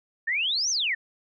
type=exponential two-way sweep; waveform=sine; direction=up then down; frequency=1745 to 6390 to 1745 Hz; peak=-23 dBFS; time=0.27-0.95 s; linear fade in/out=10 ms; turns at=0.7 s; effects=none